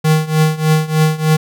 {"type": "tone with tremolo", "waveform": "square", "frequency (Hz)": 156.2, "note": "D#3", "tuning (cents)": 7, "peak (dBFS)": -8, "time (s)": [0.04, 1.37], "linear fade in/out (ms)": 10, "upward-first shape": "triangle", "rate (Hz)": 3.3, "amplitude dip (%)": 90, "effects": []}